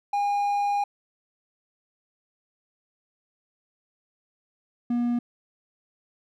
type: tone pair in turn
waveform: triangle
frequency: 813 / 240 Hz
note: G#5 / B3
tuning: -37 / -49 cents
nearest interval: octave + major sixth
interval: 2112 cents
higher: first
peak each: -20 dBFS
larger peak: neither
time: 0.13-0.84 / 4.9-5.19 s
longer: first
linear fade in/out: 5 ms
effects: none